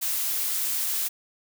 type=noise; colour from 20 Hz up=blue; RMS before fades=-27 dBFS; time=0.01-1.09 s; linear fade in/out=20 ms; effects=none